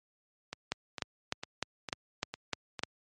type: two click trains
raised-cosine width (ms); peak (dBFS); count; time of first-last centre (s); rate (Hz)
0.2; -20 / -13; 6 / 8; 0.53-2.792 / 0.72-2.835; 2.21 / 3.31
effects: high-pass 80 Hz 12 dB/octave + MP3 48 kbps